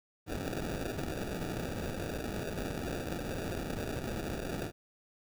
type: noise with sample-and-hold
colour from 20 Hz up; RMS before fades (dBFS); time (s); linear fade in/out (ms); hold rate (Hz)
white; -37; 0.26-4.72; 50; 1050
effects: none